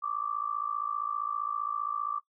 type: tone with amplitude modulation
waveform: sine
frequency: 1168 Hz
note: D6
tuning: 10 cents flat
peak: -26 dBFS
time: 0.02-2.2 s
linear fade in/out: 20 ms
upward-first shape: sine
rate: 55.2 Hz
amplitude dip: 90%
effects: noise-tail reverb RT60 0.1 s tail -19 dB re dry